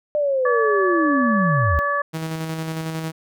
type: linear sweep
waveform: sine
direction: down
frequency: 603 to 66.2 Hz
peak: -17 dBFS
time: 0.15-1.79 s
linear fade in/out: 0 ms
type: harmonic tone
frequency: 573 Hz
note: D5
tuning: 43 cents flat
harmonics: 1 / 2 / 3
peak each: -25 / -21 / -24 dBFS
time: 0.45-2.02 s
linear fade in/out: 5 ms
type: tone with tremolo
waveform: sawtooth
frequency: 160.6 Hz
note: E3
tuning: 45 cents flat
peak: -20 dBFS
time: 2.13-3.12 s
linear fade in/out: 20 ms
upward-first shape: square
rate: 11 Hz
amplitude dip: 30%
effects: none